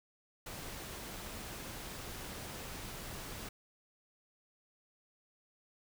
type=noise; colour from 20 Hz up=pink; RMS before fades=-45 dBFS; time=0.46-3.49 s; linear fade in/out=5 ms; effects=none